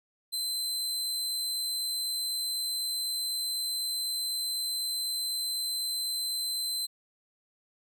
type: tone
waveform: sawtooth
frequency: 4072 Hz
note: C8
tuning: 48 cents flat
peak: -27 dBFS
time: 0.32-6.87 s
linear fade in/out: 20 ms
effects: none